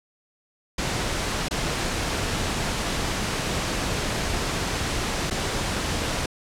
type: noise with dropouts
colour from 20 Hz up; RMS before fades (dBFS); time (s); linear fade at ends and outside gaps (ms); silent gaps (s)
pink; -26; 0.78-6.26; 5; 1.485-1.509 / 5.301-5.308
effects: low-pass 8000 Hz 12 dB/octave